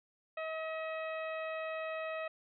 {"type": "harmonic tone", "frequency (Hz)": 638, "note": "D#5", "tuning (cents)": 43, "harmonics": [1, 2, 3, 4, 5, 6], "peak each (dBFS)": [-38, -44, -46, -46, -59, -59], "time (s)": [0.37, 2.28], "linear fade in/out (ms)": 5, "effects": []}